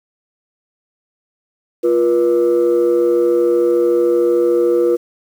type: tone pair together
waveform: sine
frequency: 349.2 / 482.7 Hz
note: F4 / B4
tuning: 0 / -40 cents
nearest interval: tritone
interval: 560 cents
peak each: -12 dBFS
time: 1.83-4.97 s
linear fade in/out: 20 ms
effects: tanh soft clip ceiling -7 dBFS + 7-bit